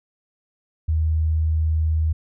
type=tone; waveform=sine; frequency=79.1 Hz; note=D#2; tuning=29 cents sharp; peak=-17 dBFS; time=0.88-2.13 s; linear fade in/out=10 ms; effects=none